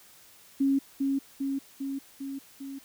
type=tone with echo; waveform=sine; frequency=273.7 Hz; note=C#4; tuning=22 cents flat; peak=-21 dBFS; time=0.6-0.79 s; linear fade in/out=10 ms; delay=400 ms; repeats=5; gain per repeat=-3 dB; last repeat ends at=2.79 s; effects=white hiss -55 dBFS RMS until 2.84 s